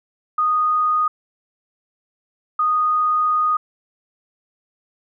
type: tone pair in turn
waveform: sine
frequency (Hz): 1238 / 1238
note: D#6 / D#6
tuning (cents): -9 / -9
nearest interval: unison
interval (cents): 0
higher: neither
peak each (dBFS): -15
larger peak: neither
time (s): 0.38-1.08 / 2.59-3.57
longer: second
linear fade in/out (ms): 5
effects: none